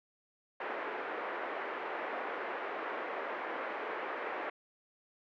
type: band-pass noise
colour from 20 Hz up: pink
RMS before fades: -39 dBFS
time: 0.6-4.5 s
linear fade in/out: 5 ms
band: 380 to 2100 Hz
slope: 24 dB/octave
effects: none